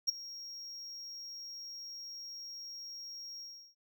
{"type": "tone with ADSR envelope", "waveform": "triangle", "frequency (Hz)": 5588, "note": "F8", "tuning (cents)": 0, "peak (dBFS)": -23, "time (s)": [0.07, 3.75], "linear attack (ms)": 21, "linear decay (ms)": 12, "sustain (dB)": -19, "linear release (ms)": 350, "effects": []}